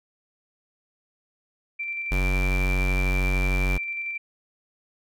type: tone with tremolo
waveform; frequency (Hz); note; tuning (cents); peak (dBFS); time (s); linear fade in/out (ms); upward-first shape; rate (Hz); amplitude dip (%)
sine; 2349; D7; 0; -27; 1.79-4.18; 10; square; 11; 25
type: tone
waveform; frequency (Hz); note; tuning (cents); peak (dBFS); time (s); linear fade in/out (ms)
square; 46.52; F#1; +10; -22; 2.11-3.78; 10
effects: none